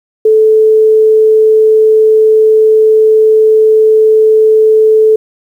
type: tone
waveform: sine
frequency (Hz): 436.1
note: A4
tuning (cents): -15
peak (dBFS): -3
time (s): 0.25-5.16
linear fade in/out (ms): 5
effects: 7-bit

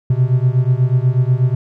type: beating tone pair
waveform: triangle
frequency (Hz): 123.47 / 131.67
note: B2 / C3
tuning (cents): 0 / +11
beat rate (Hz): 8.2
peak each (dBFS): -12 / -13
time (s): 0.1-1.55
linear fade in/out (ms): 5
effects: none

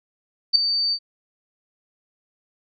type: tone with ADSR envelope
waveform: sine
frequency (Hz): 4595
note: D8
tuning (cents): -39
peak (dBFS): -8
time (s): 0.53-0.99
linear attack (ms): 26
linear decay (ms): 3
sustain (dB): -11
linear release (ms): 65
effects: none

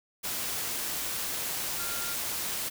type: tone in noise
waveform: sine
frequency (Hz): 1395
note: F6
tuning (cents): -2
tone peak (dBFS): -40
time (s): 1.78-2.15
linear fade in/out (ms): 20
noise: white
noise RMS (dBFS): -33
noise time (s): 0.23-2.7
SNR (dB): -10
effects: none

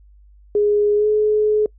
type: tone with pitch glide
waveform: sine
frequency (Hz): 414.9 to 425.1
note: G#4 to G#4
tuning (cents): -2 to +40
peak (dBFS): -13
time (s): 0.55-1.66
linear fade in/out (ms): 2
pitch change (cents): +42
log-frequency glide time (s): 0.96-1.07
effects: noise-tail reverb RT60 0.1 s tail -24 dB re dry + added 50 Hz sine -45 dBFS peak until 1.78 s

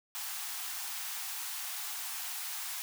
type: high-pass noise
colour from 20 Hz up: white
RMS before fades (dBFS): -39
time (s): 0.15-2.82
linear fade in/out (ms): 0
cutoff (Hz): 700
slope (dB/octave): 96
effects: none

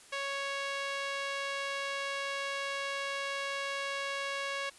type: tone with band-pass filter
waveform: sawtooth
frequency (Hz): 554.4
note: C#5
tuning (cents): 0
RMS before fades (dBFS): -36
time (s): 0.12-4.7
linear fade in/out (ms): 10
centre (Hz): 2400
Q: 0.81
effects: white hiss -56 dBFS RMS until 4.78 s + resampled to 24000 Hz

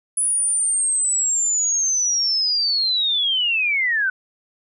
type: linear sweep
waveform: sine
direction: down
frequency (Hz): 9956 to 1480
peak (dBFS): -17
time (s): 0.17-4.1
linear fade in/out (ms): 5
effects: none

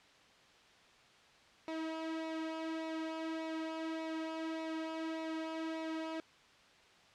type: tone with flanger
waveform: sawtooth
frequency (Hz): 321.2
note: E4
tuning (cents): -45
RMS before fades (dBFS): -40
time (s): 1.68-6.2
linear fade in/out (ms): 0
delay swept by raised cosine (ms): 0.62 to 2.62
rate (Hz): 1.7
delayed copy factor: -0.6
effects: white hiss -62 dBFS RMS until 7.14 s + low-pass 4000 Hz 12 dB/octave

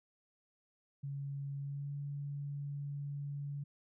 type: tone with pitch glide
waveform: sine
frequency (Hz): 140 to 142.69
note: C#3 to D3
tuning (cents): +18 to -50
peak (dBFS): -38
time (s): 1.03-3.64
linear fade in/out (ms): 10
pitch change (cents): +32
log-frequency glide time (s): 1.59-1.93
effects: none

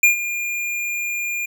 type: tone with ADSR envelope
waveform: square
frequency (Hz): 2411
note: D7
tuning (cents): +45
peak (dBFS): -9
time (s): 0.03-1.46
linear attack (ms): 4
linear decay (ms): 120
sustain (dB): -14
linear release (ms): 9
effects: none

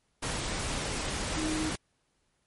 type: tone in noise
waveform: sine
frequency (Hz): 312.3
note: D#4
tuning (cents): +7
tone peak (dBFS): -30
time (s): 1.36-1.7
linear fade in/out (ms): 10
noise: pink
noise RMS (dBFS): -33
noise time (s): 0.22-1.76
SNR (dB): 0
effects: pink hiss -74 dBFS RMS until 2.46 s + MP3 48 kbps

